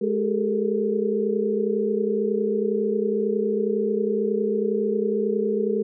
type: tone cluster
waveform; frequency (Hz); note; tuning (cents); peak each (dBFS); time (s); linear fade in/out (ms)
sine; 210.8 / 394.7 / 427.2 / 456.7; G#3 / G4 / G#4 / A#4; +26 / +12 / +49 / -36; -26; 0.01-5.83; 10
effects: none